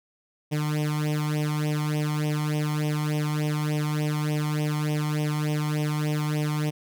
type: tone with flanger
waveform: sawtooth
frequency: 150.9 Hz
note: D3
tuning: 47 cents sharp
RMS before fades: -26 dBFS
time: 0.51-6.71 s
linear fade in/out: 20 ms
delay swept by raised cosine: 0.34 to 0.95 ms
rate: 3.4 Hz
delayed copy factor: +0.9
effects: none